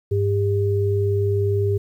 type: tone pair together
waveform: sine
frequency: 100.4 / 401.2 Hz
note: G2 / G4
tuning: +42 / +40 cents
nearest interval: 2 octaves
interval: 2398 cents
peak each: -19 / -21 dBFS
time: 0.11-1.78 s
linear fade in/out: 10 ms
effects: 9-bit